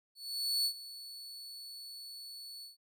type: tone with ADSR envelope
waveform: 40% pulse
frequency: 4435 Hz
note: C#8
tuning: in tune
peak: -27 dBFS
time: 0.15-2.77 s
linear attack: 500 ms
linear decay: 80 ms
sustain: -17 dB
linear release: 140 ms
effects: none